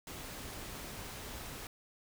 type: noise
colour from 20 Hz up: pink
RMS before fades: -45 dBFS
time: 0.07-1.67 s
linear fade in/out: 2 ms
effects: none